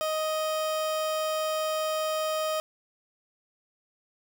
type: tone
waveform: 30% pulse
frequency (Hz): 625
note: D#5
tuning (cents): +8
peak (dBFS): -24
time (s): 0.01-2.6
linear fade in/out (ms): 0
effects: none